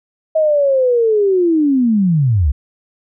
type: linear sweep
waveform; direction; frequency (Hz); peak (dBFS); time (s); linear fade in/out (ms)
sine; down; 640 to 61.3; -10; 0.35-2.52; 10
effects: none